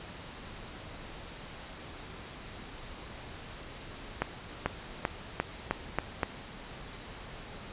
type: accelerating click train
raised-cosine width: 0.5 ms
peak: -12 dBFS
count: 7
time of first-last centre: 4.22-6.232 s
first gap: 440 ms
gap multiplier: 0.89
effects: pink hiss -45 dBFS RMS until 7.72 s + resampled to 8000 Hz